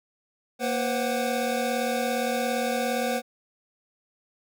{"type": "tone cluster", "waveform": "square", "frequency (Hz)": [234.8, 493.6, 531, 746], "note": ["A#3", "B4", "C5", "F#5"], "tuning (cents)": [13, -1, 25, 14], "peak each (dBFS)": -31, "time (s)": [0.59, 3.22], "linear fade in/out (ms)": 50, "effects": []}